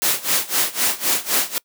white noise with tremolo, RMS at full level -17 dBFS, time 0.02-1.58 s, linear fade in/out 0 ms, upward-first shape sine, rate 3.9 Hz, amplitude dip 90%, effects noise-tail reverb RT60 0.1 s tail -24 dB re dry + high-pass 200 Hz 12 dB/octave

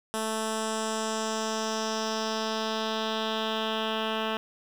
10% pulse tone with low-pass filter sweep, 220 Hz, A3, in tune, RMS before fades -30 dBFS, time 0.14-4.37 s, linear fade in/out 0 ms, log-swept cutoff 10000 to 2700 Hz, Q 2.7, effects 8-bit

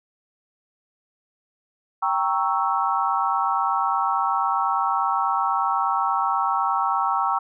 sine chord, G diminished seventh, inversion none, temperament equal, 784 / 932.3 / 1108.7 / 1318.5 Hz, G5 / Bb5 / Db6 / Fb6, 0 / 0 / 0 / 0 cents, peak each -25 dBFS, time 2.02-7.39 s, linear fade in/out 10 ms, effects none

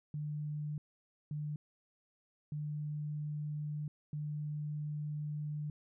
sine tone bursts at uneven times, 149.5 Hz, D3, 31 cents sharp, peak -36 dBFS, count 4, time 0.14-0.78 / 1.31-1.56 / 2.52-3.88 / 4.13-5.7 s, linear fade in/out 2 ms, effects none

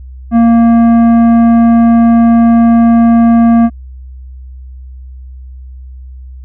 sine tone with tanh clipping, 231.8 Hz, A#3, 10 cents flat, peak -5 dBFS, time 0.31-3.7 s, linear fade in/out 50 ms, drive 11 dB, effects added 64 Hz sine -26 dBFS peak until 6.44 s

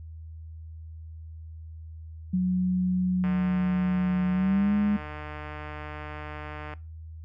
sine tone with pitch glide, 183 to 206.6 Hz, F#3 to G#3, -19 to -9 cents, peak -21 dBFS, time 2.33-4.97 s, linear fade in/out 10 ms, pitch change +210 cents, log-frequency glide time 4.33-4.74 s
click train, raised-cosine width 0.5 ms, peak -24 dBFS, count 529, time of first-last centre 3.24-6.737 s, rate 151 Hz
effects noise-tail reverb RT60 0.3 s tail -20 dB re dry + added 80 Hz sine -39 dBFS peak until 7.24 s

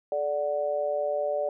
sine tone with amplitude modulation, 585 Hz, D5, 7 cents flat, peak -21 dBFS, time 0.12-1.49 s, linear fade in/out 2 ms, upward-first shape sine, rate 155 Hz, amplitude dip 85%, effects none

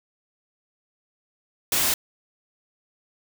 white noise, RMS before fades -22 dBFS, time 1.72-1.94 s, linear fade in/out 2 ms, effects none

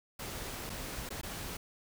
pink noise with dropouts, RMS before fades -41 dBFS, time 0.19-1.57 s, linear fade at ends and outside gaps 5 ms, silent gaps 0.696-0.7 / 1.091-1.104 / 1.214-1.231 s, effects none

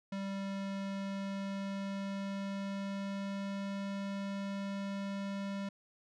square tone with pitch glide, 196 to 197.71 Hz, G3 to G3, 0 to +15 cents, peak -37 dBFS, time 0.12-5.69 s, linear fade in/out 5 ms, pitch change +15 cents, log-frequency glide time 0.82-3.82 s, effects low-pass 5000 Hz 12 dB/octave

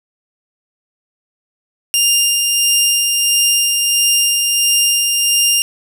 15% pulse tone with tremolo, 2802 Hz, F7, 5 cents sharp, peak -3 dBFS, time 1.94-5.62 s, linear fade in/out 0 ms, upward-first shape sine, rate 1.5 Hz, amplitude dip 30%, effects none

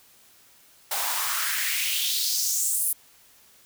white noise with high-pass filter sweep, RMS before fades -26 dBFS, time 0.91-2.93 s, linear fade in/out 5 ms, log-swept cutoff 680 to 11000 Hz, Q 3.1, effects white hiss -56 dBFS RMS until 3.65 s

